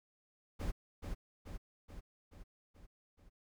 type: noise with echo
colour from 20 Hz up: brown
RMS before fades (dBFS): -37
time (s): 0.59-0.72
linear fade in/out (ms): 20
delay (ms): 430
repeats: 6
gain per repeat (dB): -4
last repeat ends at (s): 3.3
effects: none